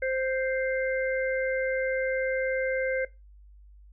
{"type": "harmonic tone", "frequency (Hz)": 523.3, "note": "C5", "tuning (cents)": 0, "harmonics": [1, 3, 4], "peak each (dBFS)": [-27, -33, -34], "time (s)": [0.02, 3.05], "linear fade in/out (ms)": 5, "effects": ["noise-tail reverb RT60 0.2 s tail -17 dB re dry", "added 50 Hz sine -49 dBFS peak until 3.92 s"]}